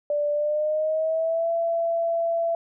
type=tone with pitch glide; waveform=sine; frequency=587.3 to 670.7 Hz; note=D5 to E5; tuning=0 to +30 cents; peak=-21 dBFS; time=0.1-2.55 s; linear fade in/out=2 ms; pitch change=+230 cents; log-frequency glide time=0.32-1.5 s; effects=none